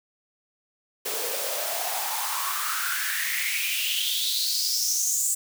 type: noise with high-pass filter sweep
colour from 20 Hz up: white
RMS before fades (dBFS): -27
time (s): 1.05-5.35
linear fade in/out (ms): 10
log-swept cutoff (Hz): 410 to 7800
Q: 6.3
effects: none